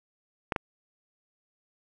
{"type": "clicks", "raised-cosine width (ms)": 0.5, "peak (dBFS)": -12, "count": 2, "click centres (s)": [0.522, 0.562], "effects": []}